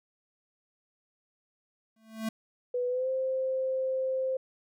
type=tone with exponential growth; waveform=square; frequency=221.4 Hz; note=A3; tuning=11 cents sharp; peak=-28 dBFS; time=1.96-2.29 s; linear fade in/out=5 ms; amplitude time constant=70 ms
type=tone with pitch glide; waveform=sine; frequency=493.9 to 523.3 Hz; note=B4 to C5; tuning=0 to 0 cents; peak=-27 dBFS; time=2.74-4.37 s; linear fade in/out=5 ms; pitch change=+100 cents; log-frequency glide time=2.88-3.09 s
effects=none